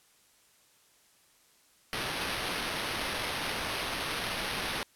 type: noise with sample-and-hold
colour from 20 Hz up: white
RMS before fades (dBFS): -34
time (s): 1.93-4.83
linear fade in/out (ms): 0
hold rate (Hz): 7350
effects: white hiss -64 dBFS RMS until 4.95 s + low-pass 12000 Hz 12 dB/octave